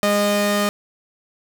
sawtooth tone pair together, 205.2 / 614.9 Hz, G#3 / D#5, -21 / -21 cents, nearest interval octave + perfect fifth, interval 1900 cents, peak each -16 / -15 dBFS, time 0.03-0.69 s, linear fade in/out 0 ms, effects none

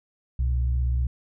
sine tone pair together, 64.7 / 120.8 Hz, C2 / B2, -19 / -38 cents, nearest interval major seventh, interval 1081 cents, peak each -21 / -31 dBFS, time 0.39-1.07 s, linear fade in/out 5 ms, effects none

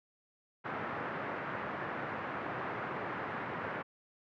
white band-pass noise, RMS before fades -39 dBFS, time 0.64-3.83 s, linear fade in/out 20 ms, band 100 to 1700 Hz, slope 24 dB/octave, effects none

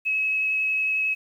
sine tone with vibrato, 2570 Hz, E7, 45 cents flat, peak -21 dBFS, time 0.05-1.15 s, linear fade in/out 20 ms, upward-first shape triangle, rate 11 Hz, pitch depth 11 cents each way, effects 9-bit

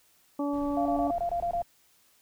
harmonic tone, 286.4 Hz, D4, 43 cents flat, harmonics 1 / 2 / 3 / 4, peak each -28 / -34 / -38 / -40 dBFS, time 0.39-1.11 s, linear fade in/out 5 ms
brown noise, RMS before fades -45 dBFS, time 0.53-1.63 s, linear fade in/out 5 ms
sine tone bursts, 692 Hz, F5, 16 cents flat, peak -26 dBFS, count 8, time 0.77-1.619 s, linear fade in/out 2 ms, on 86 ms, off 23 ms
effects white hiss -64 dBFS RMS until 2.21 s

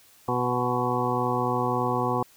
harmonic tone with a mistuned harmonic, 123.4 Hz, B2, 1 cent flat, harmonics 1 / 2 / 3 / 4 / 6 / 7 / 8 / 9, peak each -31 / -31 / -31 / -31 / -31 / -31 / -31 / -31 dBFS, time 0.28-2.23 s, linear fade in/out 5 ms, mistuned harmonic 8, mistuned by +25 cents, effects white hiss -56 dBFS RMS until 2.36 s

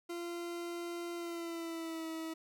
40% pulse tone with pitch glide, 344.2 to 323 Hz, F4 to E4, -25 to -35 cents, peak -38 dBFS, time 0.09-2.34 s, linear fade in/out 10 ms, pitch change -110 cents, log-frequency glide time 1.15-2.07 s, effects none

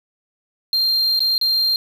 triangle tone with dropouts, 4186 Hz, C8, in tune, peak -14 dBFS, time 0.73-1.76 s, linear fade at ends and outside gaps 1 ms, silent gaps 1.193-1.204 / 1.38-1.413 s, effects 7-bit

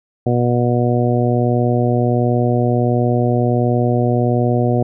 harmonic tone, 121.4 Hz, B2, 29 cents flat, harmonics 1 / 2 / 3 / 4 / 5 / 6, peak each -16 / -19 / -21 / -22 / -23 / -24 dBFS, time 0.26-4.83 s, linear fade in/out 5 ms, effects none

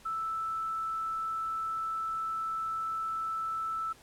sine tone with quantisation, 1318.5 Hz, E6, in tune, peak -31 dBFS, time 0.05-3.93 s, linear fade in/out 10 ms, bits 10, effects pink hiss -57 dBFS RMS until 4.02 s + low-pass 12000 Hz 12 dB/octave

